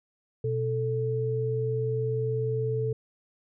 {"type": "tone pair together", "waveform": "sine", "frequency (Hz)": [123.34, 440], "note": ["B2", "A4"], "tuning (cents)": [-2, 0], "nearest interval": "octave + minor seventh", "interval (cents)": 2202, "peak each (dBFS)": -28, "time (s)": [0.44, 2.93], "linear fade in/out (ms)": 5, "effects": []}